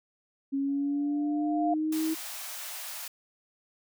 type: linear sweep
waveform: sine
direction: up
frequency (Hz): 273.6 to 320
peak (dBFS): -26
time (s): 0.52-2.15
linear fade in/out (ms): 20
type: tone with exponential growth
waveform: sine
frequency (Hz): 698.5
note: F5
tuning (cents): 0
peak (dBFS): -24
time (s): 0.68-1.74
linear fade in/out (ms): 5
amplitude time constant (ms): 230
type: high-pass noise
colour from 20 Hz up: white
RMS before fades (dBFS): -39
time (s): 1.92-3.08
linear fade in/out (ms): 5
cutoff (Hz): 580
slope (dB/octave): 96
effects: none